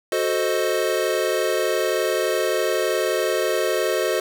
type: chord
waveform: square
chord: F# diminished seventh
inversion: none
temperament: equal with one note detuned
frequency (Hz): 368.3 / 440 / 523.3 / 622.3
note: F#4 / A4 / C5 / Eb5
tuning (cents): -8 / 0 / 0 / 0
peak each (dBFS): -26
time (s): 0.12-4.2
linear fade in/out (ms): 2
effects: none